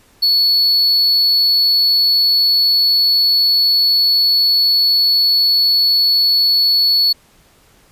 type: tone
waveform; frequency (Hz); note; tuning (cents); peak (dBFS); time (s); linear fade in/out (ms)
triangle; 4412; C#8; -9; -9; 0.22-7.13; 10
effects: pink hiss -51 dBFS RMS until 7.91 s + resampled to 32000 Hz